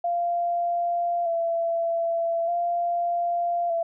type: tone with vibrato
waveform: sine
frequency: 682 Hz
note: F5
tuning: 41 cents flat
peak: -22 dBFS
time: 0.04-3.83 s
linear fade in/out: 5 ms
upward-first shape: square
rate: 0.41 Hz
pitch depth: 27 cents each way
effects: none